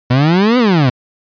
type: exponential two-way sweep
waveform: 30% pulse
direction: up then down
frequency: 120 to 258.2 to 120 Hz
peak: -6 dBFS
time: 0.1-0.9 s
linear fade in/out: 10 ms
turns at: 0.58 s
effects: resampled to 11025 Hz